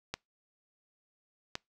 clicks, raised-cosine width 0.2 ms, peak -17 dBFS, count 2, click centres 0.14 / 1.554 s, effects noise-tail reverb RT60 0.2 s tail -26 dB re dry

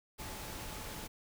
sine tone in noise, 865 Hz, A5, 30 cents flat, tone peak -54 dBFS, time 0.18-1.08 s, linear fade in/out 20 ms, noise pink, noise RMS -44 dBFS, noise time 0.18-1.08 s, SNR -13 dB, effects none

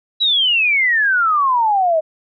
sine exponential sweep, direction down, 3960 to 616 Hz, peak -12 dBFS, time 0.2-2.01 s, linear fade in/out 20 ms, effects none

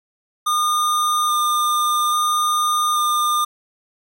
square tone with vibrato, 1211 Hz, D#6, 47 cents flat, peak -17 dBFS, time 0.46-3.45 s, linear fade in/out 10 ms, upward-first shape square, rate 0.6 Hz, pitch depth 9 cents each way, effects none

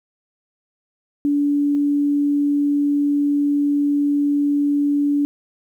sine tone pair in turn, 288.1 / 288.1 Hz, D4 / D4, -33 / -33 cents, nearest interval unison, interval 0 cents, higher neither, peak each -15 dBFS, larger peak neither, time 1.25-1.75 / 1.75-5.25 s, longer second, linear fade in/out 0 ms, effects 9-bit

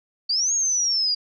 sine linear two-way sweep, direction up then down, 4528 to 6645 to 4777 Hz, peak -19 dBFS, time 0.29-1.15 s, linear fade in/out 10 ms, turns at 0.53 s, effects none

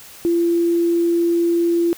sine tone, 340.6 Hz, F4, 43 cents flat, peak -14 dBFS, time 0.25-1.93 s, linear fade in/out 0 ms, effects white hiss -41 dBFS RMS until 1.97 s

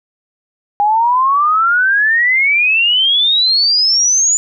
sine exponential sweep, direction up, 810 to 7040 Hz, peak -9 dBFS, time 0.8-4.37 s, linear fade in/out 0 ms, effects none

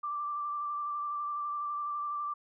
sine tone with vibrato, 1175 Hz, D6, 1 cent sharp, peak -32 dBFS, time 0.03-2.34 s, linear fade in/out 10 ms, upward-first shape square, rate 12 Hz, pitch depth 15 cents each way, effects none

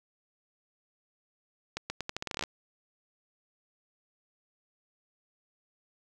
accelerating click train, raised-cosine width 0.2 ms, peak -16 dBFS, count 14, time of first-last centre 1.77-2.437 s, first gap 130 ms, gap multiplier 0.82, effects none

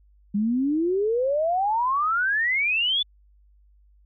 sine exponential sweep, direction up, 198.2 to 3520 Hz, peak -20 dBFS, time 0.34-3.03 s, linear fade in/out 10 ms, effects added 50 Hz sine -54 dBFS peak until 4.05 s

